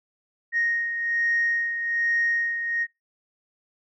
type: beating tone pair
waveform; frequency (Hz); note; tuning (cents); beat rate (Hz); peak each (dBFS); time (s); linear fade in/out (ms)
sine; 1864.7 / 1865.9; A#6 / A#6; 0 / +1; 1.2; -22 / -30; 0.52-2.87; 50
effects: noise-tail reverb RT60 0.2 s tail -23 dB re dry + tanh soft clip ceiling -15 dBFS